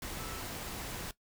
sine tone in noise, 1319 Hz, E6, 1 cent sharp, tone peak -47 dBFS, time 0.19-0.41 s, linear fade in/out 2 ms, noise pink, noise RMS -41 dBFS, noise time 0.02-1.11 s, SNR -9 dB, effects noise-tail reverb RT60 0.1 s tail -17 dB re dry

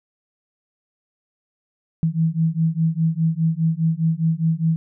sine beating tone pair, 160 / 164.9 Hz, D#3 / E3, +49 / +1 cents, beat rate 4.9 Hz, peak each -20 / -20 dBFS, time 2.03-4.76 s, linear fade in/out 0 ms, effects none

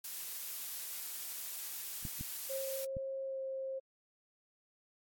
blue noise, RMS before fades -42 dBFS, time 0.04-2.85 s, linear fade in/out 5 ms
clicks, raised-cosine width 5 ms, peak -30 dBFS, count 3, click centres 2.052 / 2.21 / 2.968 s
sine tone with pitch glide, 537 to 532.4 Hz, C5 to C5, +45 to +30 cents, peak -37 dBFS, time 2.49-3.8 s, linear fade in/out 20 ms, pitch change -15 cents, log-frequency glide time 3.25-3.4 s
effects AAC 64 kbps

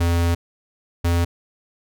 square tone pair in turn, 85.3 / 85.68 Hz, F2 / F2, -40 / -33 cents, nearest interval unison, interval 7 cents, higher second, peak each -17 dBFS, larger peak neither, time 0-0.35 / 1.04-1.25 s, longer first, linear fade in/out 10 ms, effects none

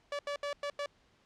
sawtooth tone bursts at uneven times, 575 Hz, D5, 37 cents flat, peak -30 dBFS, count 5, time 0.12-0.19 / 0.27-0.36 / 0.43-0.53 / 0.63-0.7 / 0.79-0.86 s, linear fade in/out 2 ms, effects pink hiss -68 dBFS RMS until 1.25 s + low-pass 5000 Hz 12 dB/octave

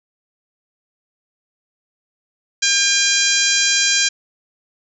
harmonic tone, 803 Hz, G5, 41 cents sharp, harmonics 2 / 3 / 4 / 5 / 6 / 7 / 8 / 9, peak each -22 / -22 / -22 / -22 / -22 / -22 / -22 / -22 dBFS, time 2.62-4.09 s, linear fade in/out 10 ms
clicks, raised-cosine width 0.3 ms, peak -30 / -38 / -32 dBFS, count 3, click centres 3.73 / 3.801 / 3.877 s
effects none

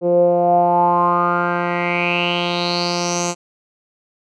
10% pulse tone with low-pass filter sweep, 174.61 Hz, F3, in tune, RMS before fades -17 dBFS, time 0.01-3.35 s, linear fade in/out 50 ms, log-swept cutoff 450 to 7100 Hz, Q 6.6, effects none

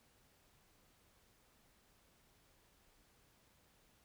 silence, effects pink hiss -71 dBFS RMS until 4.04 s

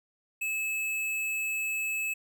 sine tone with hard clipping, 2600 Hz, E7, 24 cents flat, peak -30 dBFS, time 0.41-2.14 s, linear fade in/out 10 ms, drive 15 dB, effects none

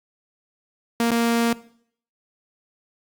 sawtooth tone with dropouts, 233.1 Hz, A#3, in tune, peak -14 dBFS, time 1-1.53 s, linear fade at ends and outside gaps 2 ms, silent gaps 1.107-1.114 s, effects noise-tail reverb RT60 0.6 s tail -19 dB re dry + Opus 48 kbps

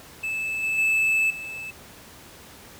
triangle tone with level steps, 2621 Hz, E7, 11 cents flat, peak -24 / -21 / -17 / -31 dBFS, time 0.23-1.71 s, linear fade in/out 10 ms, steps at 0.63 / 0.78 / 1.3 s, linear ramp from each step 5 ms, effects pink hiss -46 dBFS RMS until 2.79 s + high-pass 60 Hz 12 dB/octave

